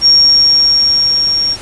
sine tone with level ramp, 5550 Hz, F8, 12 cents flat, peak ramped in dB -3 to -11 dBFS, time 0.01-1.57 s, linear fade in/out 50 ms, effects pink hiss -30 dBFS RMS until 1.61 s + resampled to 24000 Hz

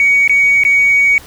sine tone with dropouts, 2247 Hz, C#7, 23 cents sharp, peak -6 dBFS, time 0-1.18 s, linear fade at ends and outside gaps 1 ms, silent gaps 0.277-0.295 / 0.636-0.65 s, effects tanh soft clip ceiling -3 dBFS + pink hiss -37 dBFS RMS until 1.26 s

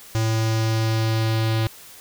square tone with low-pass filter sweep, 111.5 Hz, A2, 23 cents sharp, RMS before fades -21 dBFS, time 0.15-1.67 s, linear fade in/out 0 ms, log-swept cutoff 6400 to 4000 Hz, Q 2.2, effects white hiss -44 dBFS RMS until 2 s

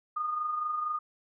sine tone with amplitude modulation, 1226 Hz, D#6, 26 cents flat, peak -27 dBFS, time 0.16-0.99 s, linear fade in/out 10 ms, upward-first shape sine, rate 24.3 Hz, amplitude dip 45%, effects none

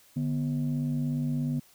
sine tone pair together, 148 / 245 Hz, D3 / B3, +14 / -14 cents, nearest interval major sixth, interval 872 cents, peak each -27 / -28 dBFS, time 0.16-1.6 s, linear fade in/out 10 ms, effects tanh soft clip ceiling -22 dBFS + white hiss -59 dBFS RMS until 1.74 s

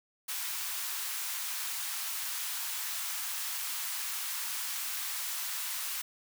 white high-pass noise, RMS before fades -36 dBFS, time 0.28-6.02 s, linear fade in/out 10 ms, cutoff 900 Hz, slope 24 dB/octave, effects none

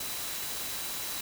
sine tone in noise, 3951 Hz, B7, in tune, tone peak -45 dBFS, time 0-1.21 s, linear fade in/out 5 ms, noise white, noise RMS -36 dBFS, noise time 0-1.21 s, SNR -12 dB, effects none

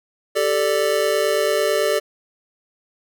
square chord, G suspended second, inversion none, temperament just, 392 / 441 / 588 Hz, G4 / A4 / D5, 0 / +4 / +2 cents, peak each -24 / -22 / -21 dBFS, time 0.35-2 s, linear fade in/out 20 ms, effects none

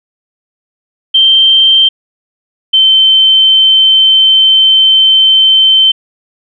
sine tone pair in turn, 3136 / 3093 Hz, G7 / G7, 0 / -24 cents, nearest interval unison, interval 24 cents, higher first, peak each -3 dBFS, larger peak neither, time 1.14-1.89 / 2.73-5.92 s, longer second, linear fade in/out 10 ms, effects none

